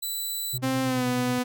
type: tone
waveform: 10% pulse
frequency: 3977 Hz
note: B7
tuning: 11 cents sharp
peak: -21 dBFS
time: 0.02-0.58 s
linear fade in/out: 10 ms
type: tone with tremolo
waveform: triangle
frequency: 125.3 Hz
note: B2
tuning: 25 cents sharp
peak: -26 dBFS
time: 0.53-1.39 s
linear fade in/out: 10 ms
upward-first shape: triangle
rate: 9.4 Hz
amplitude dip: 70%
type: tone with pitch glide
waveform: sawtooth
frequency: 262.9 to 249 Hz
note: C4 to B3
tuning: +8 to +14 cents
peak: -20 dBFS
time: 0.62-1.44 s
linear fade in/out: 20 ms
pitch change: -94 cents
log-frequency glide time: 0.83-1.06 s
effects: none